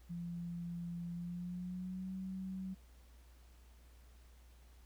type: tone with pitch glide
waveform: sine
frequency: 172 to 188.65 Hz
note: F3 to F#3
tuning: -26 to +34 cents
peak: -40 dBFS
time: 0.09-2.75 s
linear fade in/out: 20 ms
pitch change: +160 cents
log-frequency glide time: 1.13-2.13 s
effects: added 60 Hz sine -58 dBFS peak until 4.85 s + pink hiss -69 dBFS RMS until 4.85 s